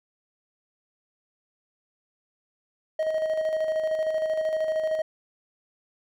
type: tone with tremolo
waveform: triangle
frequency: 630 Hz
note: D#5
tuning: 21 cents sharp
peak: -20 dBFS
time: 2.99-5.02 s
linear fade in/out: 5 ms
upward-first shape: square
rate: 13 Hz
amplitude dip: 40%
effects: none